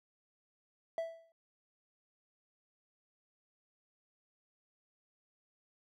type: tone with exponential decay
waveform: triangle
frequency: 659.3 Hz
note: E5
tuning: in tune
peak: -29 dBFS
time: 0.98-1.32 s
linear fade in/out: 1 ms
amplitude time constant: 73 ms
effects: none